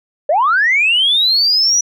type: linear sweep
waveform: sine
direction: up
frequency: 548 to 5920 Hz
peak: -9 dBFS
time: 0.29-1.81 s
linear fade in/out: 5 ms
effects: tanh soft clip ceiling -5 dBFS